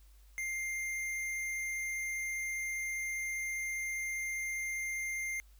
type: tone with hard clipping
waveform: sine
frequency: 2105 Hz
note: C7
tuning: 10 cents sharp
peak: -36 dBFS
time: 0.38-5.4 s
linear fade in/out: 0 ms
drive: 14 dB
effects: added 50 Hz sine -56 dBFS peak until 5.59 s + white hiss -69 dBFS RMS until 5.59 s